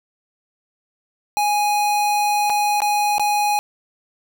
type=tone with dropouts; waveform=square; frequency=830 Hz; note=G#5; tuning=1 cent flat; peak=-17 dBFS; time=1.37-3.59 s; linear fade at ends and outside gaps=0 ms; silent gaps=2.497-2.501 / 2.804-2.819 / 3.182-3.196 s; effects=none